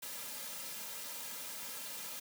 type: noise with comb filter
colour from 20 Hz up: white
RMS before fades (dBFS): -44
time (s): 0.02-2.2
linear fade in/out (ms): 10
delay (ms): 2.7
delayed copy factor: -0.7
effects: high-pass 200 Hz 12 dB/octave